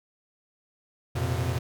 45% pulse chord, F suspended fourth, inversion none, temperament equal with one note detuned, 87.31 / 116.54 / 128.19 Hz, F2 / Bb2 / C3, 0 / 0 / -35 cents, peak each -30 dBFS, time 1.15-1.59 s, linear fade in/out 10 ms, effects none

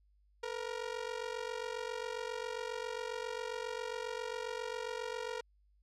sawtooth ring-modulated tone, 470.8 Hz, A#4, 17 cents sharp, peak -31 dBFS, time 0.43-5.41 s, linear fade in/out 0 ms, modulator 23.7 Hz, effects added 50 Hz sine -66 dBFS peak until 5.82 s + low-pass 6000 Hz 12 dB/octave

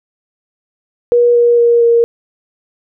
sine tone with pitch steps, 480 / 475.9 / 471.8 / 467.7 Hz, B4 / A#4 / A#4 / A#4, -49 / +36 / +21 / +6 cents, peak -6 dBFS, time 1.12-2.04 s, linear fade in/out 0 ms, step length 230 ms, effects none

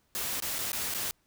white noise with dropouts, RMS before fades -33 dBFS, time 0.15-1.11 s, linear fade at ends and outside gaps 0 ms, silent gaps 0.401-0.423 / 0.584-0.589 / 0.718-0.731 / 0.939-0.947 s, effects pink hiss -71 dBFS RMS until 1.26 s

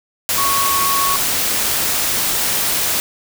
sine tone in noise, 1108.7 Hz, C#6, in tune, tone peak -17 dBFS, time 0.38-1.16 s, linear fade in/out 0 ms, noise white, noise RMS -18 dBFS, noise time 0.29-3 s, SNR -2 dB, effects none

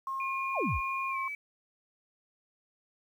sine tone, 1072 Hz, C6, 42 cents sharp, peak -32 dBFS, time 0.07-1.28 s, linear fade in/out 2 ms
sine tone with pitch glide, 2427 to 2295 Hz, D#7 to D7, -44 to -40 cents, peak -35 dBFS, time 0.2-1.35 s, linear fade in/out 2 ms, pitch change -96 cents, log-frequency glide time 1.09-1.17 s
sine exponential sweep, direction down, 1154 to 41.24 Hz, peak -29 dBFS, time 0.53-0.81 s, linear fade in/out 50 ms
effects 10-bit

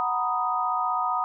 sine chord, B major seventh, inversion second, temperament equal, 740 / 932.3 / 987.8 / 1244.5 Hz, F#5 / A#5 / B5 / D#6, 0 / 0 / 0 / 0 cents, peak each -29 / -30 / -31 / -26 dBFS, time 0-1.24 s, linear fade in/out 0 ms, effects none

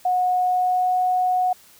sine tone with pitch glide, 729 to 733.2 Hz, F#5 to F#5, -26 to -16 cents, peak -17 dBFS, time 0.05-1.53 s, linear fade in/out 5 ms, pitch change +10 cents, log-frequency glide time 0.45-0.93 s, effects white hiss -51 dBFS RMS until 1.79 s

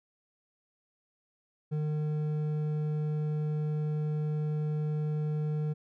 triangle tone with hard clipping, 151.8 Hz, D#3, 42 cents flat, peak -30 dBFS, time 1.71-5.74 s, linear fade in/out 20 ms, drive 10 dB, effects none

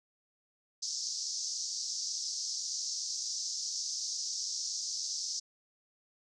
pink band-pass noise, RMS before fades -37 dBFS, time 0.82-5.4 s, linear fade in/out 10 ms, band 4900 to 6400 Hz, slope 48 dB/octave, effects none

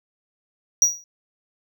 triangle tone with exponential decay, 5770 Hz, F#8, 44 cents flat, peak -8 dBFS, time 0.82-1.04 s, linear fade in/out 1 ms, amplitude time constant 46 ms, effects none

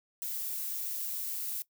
violet noise, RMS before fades -36 dBFS, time 0.22-1.62 s, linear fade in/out 0 ms, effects noise-tail reverb RT60 0.1 s tail -19 dB re dry

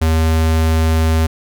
square tone, 80.3 Hz, E2, 45 cents flat, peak -12 dBFS, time 0.01-1.27 s, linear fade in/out 10 ms, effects none

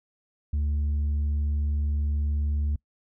triangle tone with tanh clipping, 73.42 Hz, D2, in tune, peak -24 dBFS, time 0.53-2.76 s, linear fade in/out 5 ms, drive 8 dB, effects noise-tail reverb RT60 0.1 s tail -24 dB re dry

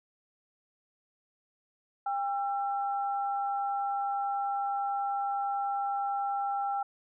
sine tone pair together, 800 / 1345.4 Hz, G5 / E6, +35 / +35 cents, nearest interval major sixth, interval 900 cents, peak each -29 / -37 dBFS, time 2.06-6.83 s, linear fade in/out 5 ms, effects none

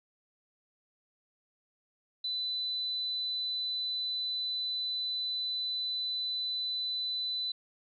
sine tone, 4000 Hz, B7, 21 cents sharp, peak -31 dBFS, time 2.24-7.52 s, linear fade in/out 5 ms, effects none

